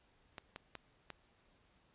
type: clicks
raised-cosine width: 0.3 ms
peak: -29 dBFS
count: 4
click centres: 0.382 / 0.561 / 0.753 / 1.103 s
effects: pink hiss -71 dBFS RMS until 1.94 s + resampled to 8000 Hz